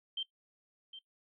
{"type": "tone with echo", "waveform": "sine", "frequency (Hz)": 3136, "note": "G7", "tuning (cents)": 0, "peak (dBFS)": -33, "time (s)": [0.17, 0.23], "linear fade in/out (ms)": 5, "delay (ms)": 760, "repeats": 1, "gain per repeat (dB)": -12, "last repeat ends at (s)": 0.99, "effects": ["noise-tail reverb RT60 0.1 s tail -17 dB re dry"]}